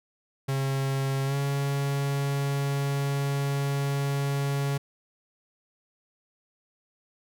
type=tone with pitch glide; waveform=45% pulse; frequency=135.7 to 139.92 Hz; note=C#3 to C#3; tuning=-36 to +17 cents; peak=-25 dBFS; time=0.48-4.78 s; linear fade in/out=10 ms; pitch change=+53 cents; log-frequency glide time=1.25-1.35 s; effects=none